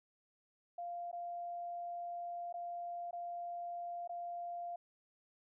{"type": "tone with dropouts", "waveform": "sine", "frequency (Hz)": 696, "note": "F5", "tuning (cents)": -6, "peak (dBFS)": -40, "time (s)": [0.78, 4.76], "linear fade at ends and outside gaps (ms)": 5, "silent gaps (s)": [[1.115, 1.128], [2.527, 2.54], [3.11, 3.129], [4.076, 4.093]], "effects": []}